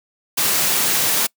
white high-pass noise, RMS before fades -18 dBFS, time 0.37-1.27 s, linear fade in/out 10 ms, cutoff 110 Hz, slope 48 dB/octave, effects noise-tail reverb RT60 0.1 s tail -25 dB re dry

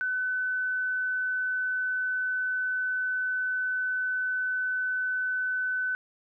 sine tone, 1508 Hz, F#6, 32 cents sharp, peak -26 dBFS, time 0.01-5.95 s, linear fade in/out 0 ms, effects none

